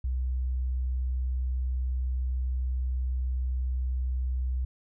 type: tone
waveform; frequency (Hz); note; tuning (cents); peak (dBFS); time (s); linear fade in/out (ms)
sine; 63.4; B1; +46; -26; 0.04-4.65; 5
effects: none